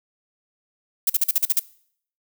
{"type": "noise bursts", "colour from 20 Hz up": "violet", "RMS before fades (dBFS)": -18, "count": 8, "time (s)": [1.07, 1.595], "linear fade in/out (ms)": 5, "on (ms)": 28, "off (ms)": 43, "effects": ["noise-tail reverb RT60 0.6 s tail -21 dB re dry"]}